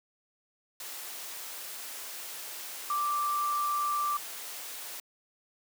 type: tone in noise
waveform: sine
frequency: 1174.7 Hz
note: D6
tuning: in tune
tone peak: -27 dBFS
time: 2.9-4.17 s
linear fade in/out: 2 ms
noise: white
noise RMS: -41 dBFS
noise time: 0.8-5 s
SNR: +11 dB
effects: high-pass 400 Hz 12 dB/octave